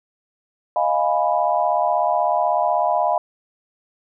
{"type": "chord", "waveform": "sine", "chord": "F half-diminished seventh", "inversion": "third", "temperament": "equal", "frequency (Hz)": [622.3, 698.5, 830.6, 987.8], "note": ["Eb5", "F5", "Ab5", "Cb6"], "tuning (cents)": [0, 0, 0, 0], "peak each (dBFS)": [-22, -20, -23, -23], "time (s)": [0.76, 3.18], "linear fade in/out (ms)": 2, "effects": []}